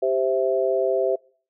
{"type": "chord", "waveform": "sine", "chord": "C major", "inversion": "second", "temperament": "equal", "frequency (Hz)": [392, 523.3, 659.3], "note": ["G4", "C5", "E5"], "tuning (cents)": [0, 0, 0], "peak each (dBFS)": -23, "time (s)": [0.02, 1.16], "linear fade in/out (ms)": 10, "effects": ["noise-tail reverb RT60 0.5 s tail -26 dB re dry"]}